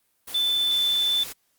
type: tone in noise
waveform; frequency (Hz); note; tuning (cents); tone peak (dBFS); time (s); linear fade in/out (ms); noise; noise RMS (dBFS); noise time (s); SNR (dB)
sine; 3520; A7; 0; -20; 0.34-1.24; 10; white; -37; 0.27-1.33; +14
effects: white hiss -69 dBFS RMS until 1.58 s + Opus 32 kbps